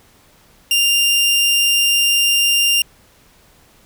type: tone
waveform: sawtooth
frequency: 2794 Hz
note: F7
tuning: in tune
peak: -9 dBFS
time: 0.71-2.82 s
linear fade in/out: 2 ms
effects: pink hiss -51 dBFS RMS until 3.85 s